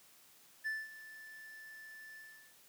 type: tone with ADSR envelope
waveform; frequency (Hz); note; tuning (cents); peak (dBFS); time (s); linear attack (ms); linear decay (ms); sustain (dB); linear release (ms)
triangle; 1756; A6; -4; -32; 0.64-2.56; 26; 210; -16; 390
effects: white hiss -63 dBFS RMS until 2.68 s + high-pass 100 Hz 12 dB/octave